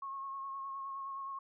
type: tone with vibrato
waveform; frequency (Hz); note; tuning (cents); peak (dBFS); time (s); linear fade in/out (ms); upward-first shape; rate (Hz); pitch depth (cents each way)
sine; 1089; C#6; -31; -39; 0.02-1.39; 5; sine; 9.6; 24
effects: none